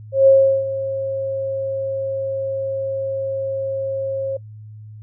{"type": "tone with ADSR envelope", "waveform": "sine", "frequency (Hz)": 540, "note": "C#5", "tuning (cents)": -45, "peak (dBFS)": -6, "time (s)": [0.12, 4.37], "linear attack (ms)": 150, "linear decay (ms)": 370, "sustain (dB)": -14, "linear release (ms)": 6, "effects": ["noise-tail reverb RT60 0.1 s tail -25 dB re dry", "added 107 Hz sine -35 dBFS peak until 5.02 s"]}